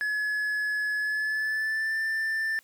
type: tone with pitch glide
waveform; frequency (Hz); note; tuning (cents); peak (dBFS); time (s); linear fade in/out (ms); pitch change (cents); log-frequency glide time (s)
triangle; 1700 to 1777.3; G#6 to A6; +40 to +17; -24; 0.01-2.59; 0; +77; 0.97-1.98
effects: white hiss -61 dBFS RMS until 2.63 s